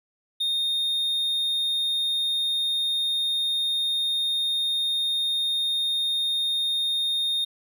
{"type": "tone", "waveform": "triangle", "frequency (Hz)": 3680, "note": "A#7", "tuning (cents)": -23, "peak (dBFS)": -21, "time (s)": [0.4, 7.45], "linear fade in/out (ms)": 10, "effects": []}